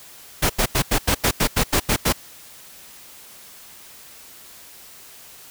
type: noise bursts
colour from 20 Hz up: pink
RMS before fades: -18 dBFS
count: 11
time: 0.42-2.127 s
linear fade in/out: 10 ms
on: 77 ms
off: 86 ms
effects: white hiss -44 dBFS RMS until 5.5 s